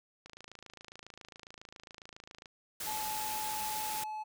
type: click train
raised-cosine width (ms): 0.2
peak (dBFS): -31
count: 61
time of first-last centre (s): 0.26-2.458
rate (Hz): 27.3
type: noise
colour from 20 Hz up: white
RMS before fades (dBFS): -39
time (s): 2.8-4.04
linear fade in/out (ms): 5
type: tone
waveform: triangle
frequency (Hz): 860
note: A5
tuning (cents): -40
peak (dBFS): -35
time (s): 2.86-4.24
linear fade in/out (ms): 20
effects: none